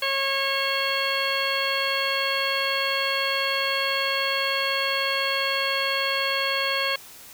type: harmonic tone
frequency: 546 Hz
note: C#5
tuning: 26 cents flat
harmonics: 1 / 2 / 3 / 4 / 5 / 6 / 8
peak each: -30 / -30 / -30 / -30 / -30 / -30 / -30 dBFS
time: 0.02-6.96 s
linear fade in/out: 5 ms
effects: white hiss -45 dBFS RMS until 7.33 s